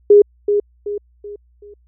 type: tone with echo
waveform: sine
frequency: 411.1 Hz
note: G#4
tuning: 18 cents flat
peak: -4 dBFS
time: 0.1-0.22 s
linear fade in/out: 5 ms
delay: 380 ms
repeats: 4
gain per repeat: -8 dB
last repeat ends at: 1.74 s
effects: added 60 Hz sine -51 dBFS peak until 1.87 s